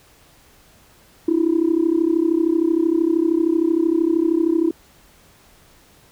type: tone with amplitude modulation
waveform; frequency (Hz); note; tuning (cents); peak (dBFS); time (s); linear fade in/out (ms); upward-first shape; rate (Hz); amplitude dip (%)
sine; 329.6; E4; 0; -10; 1.28-4.71; 5; sine; 33; 90
effects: tanh soft clip ceiling -8 dBFS + pink hiss -52 dBFS RMS until 6.11 s